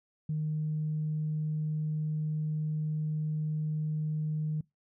sine tone, 153.9 Hz, D#3, 19 cents flat, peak -28 dBFS, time 0.29-4.61 s, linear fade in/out 5 ms, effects noise-tail reverb RT60 0.2 s tail -24 dB re dry + tanh soft clip ceiling -24 dBFS

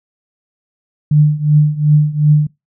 sine tone with tremolo, 150 Hz, D3, 37 cents sharp, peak -4 dBFS, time 1.11-2.47 s, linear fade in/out 5 ms, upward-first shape triangle, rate 2.7 Hz, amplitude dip 90%, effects noise-tail reverb RT60 0.2 s tail -23 dB re dry

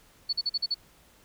sine tone bursts, 4435 Hz, C#8, in tune, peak -24 dBFS, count 6, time 0.29-0.745 s, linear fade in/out 10 ms, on 40 ms, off 43 ms, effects pink hiss -59 dBFS RMS until 1.24 s

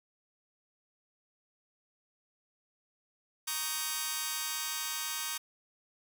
5% pulse chord, Eb dominant seventh, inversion second, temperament just, 933.4 / 1120.1 / 1244.5 / 1555.6 Hz, Bb5 / Db6 / Eb6 / G6, +2 / +18 / 0 / -14 cents, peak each -28 dBFS, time 3.47-5.38 s, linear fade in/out 10 ms, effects none

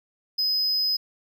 triangle tone, 5040 Hz, D#8, 21 cents sharp, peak -20 dBFS, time 0.38-0.97 s, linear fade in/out 10 ms, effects none

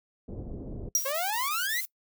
pink low-pass noise, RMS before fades -38 dBFS, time 0.28-0.89 s, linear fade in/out 5 ms, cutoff 490 Hz, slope 24 dB/octave
45% pulse tone with exponential decay, 5730 Hz, F8, 44 cents sharp, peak -18 dBFS, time 0.95-1.09 s, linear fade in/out 2 ms, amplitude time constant 30 ms
violet noise bursts, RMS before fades -35 dBFS, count 5, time 0.96-1.852 s, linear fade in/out 0 ms, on 160 ms, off 23 ms
sawtooth exponential sweep, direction up, 523.3 to 2093 Hz, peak -25 dBFS, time 1.05-1.81 s, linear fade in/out 10 ms
effects noise-tail reverb RT60 0.1 s tail -21 dB re dry

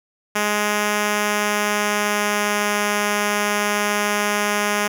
5% pulse tone with pitch glide, 208.5 to 206.9 Hz, G#3 to G#3, +7 to -6 cents, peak -7 dBFS, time 0.35-4.88 s, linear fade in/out 10 ms, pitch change -13 cents, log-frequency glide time 0.98-2.75 s, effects none

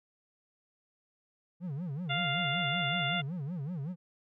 triangle tone with vibrato, 157.8 Hz, D#3, 25 cents sharp, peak -32 dBFS, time 1.6-3.96 s, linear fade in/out 50 ms, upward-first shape sine, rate 5.3 Hz, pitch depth 280 cents each way
harmonic tone, 698.5 Hz, F5, in tune, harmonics 1 / 2 / 3 / 4 / 5, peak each -36 / -36 / -36 / -36 / -36 dBFS, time 2.09-3.22 s, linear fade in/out 20 ms
effects none

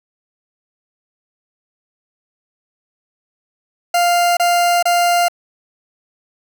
40% pulse tone bursts, 698.5 Hz, F5, in tune, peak -11 dBFS, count 3, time 3.94-5.284 s, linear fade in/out 5 ms, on 430 ms, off 27 ms, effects none

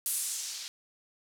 violet noise with low-pass filter sweep, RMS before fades -35 dBFS, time 0.06-0.68 s, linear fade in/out 0 ms, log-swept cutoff 12000 to 4200 Hz, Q 1.5, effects none

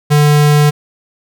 square tone, 148 Hz, D3, 14 cents sharp, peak -7 dBFS, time 0.1-0.71 s, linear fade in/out 20 ms, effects none

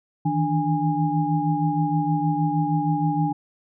sine tone cluster, 155.7 / 162.1 / 294.1 / 821 Hz, D#3 / E3 / D4 / G#5, +2 / -29 / +3 / -20 cents, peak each -25 dBFS, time 0.25-3.33 s, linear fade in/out 10 ms, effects none

